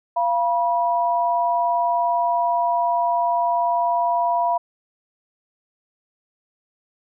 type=tone pair together; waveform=sine; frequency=690.3 / 970 Hz; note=F5 / B5; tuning=-20 / -31 cents; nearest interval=tritone; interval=589 cents; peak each=-20 dBFS; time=0.16-4.58 s; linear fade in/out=10 ms; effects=none